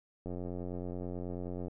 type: click train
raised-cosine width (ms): 2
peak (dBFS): -27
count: 128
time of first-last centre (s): 0.26-1.682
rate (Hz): 89.3
effects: none